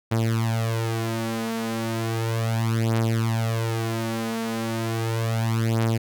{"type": "beating tone pair", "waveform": "sawtooth", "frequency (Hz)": [113.3, 113.65], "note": ["A#2", "A#2"], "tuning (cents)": [-49, -43], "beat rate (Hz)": 0.35, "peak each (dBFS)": [-22, -21], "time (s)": [0.11, 5.98], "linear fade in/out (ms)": 10, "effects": []}